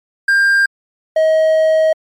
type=tone pair in turn; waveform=triangle; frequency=1597 / 633.8 Hz; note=G6 / D#5; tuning=+32 / +32 cents; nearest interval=octave + major third; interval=1600 cents; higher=first; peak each=-7 dBFS; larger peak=neither; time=0.28-0.66 / 1.16-1.93 s; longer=second; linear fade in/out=5 ms; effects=MP3 64 kbps